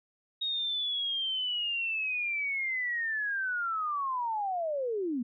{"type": "linear sweep", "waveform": "sine", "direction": "down", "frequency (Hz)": [3760, 225.1], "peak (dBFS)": -29, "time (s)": [0.41, 5.23], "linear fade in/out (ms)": 10, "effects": []}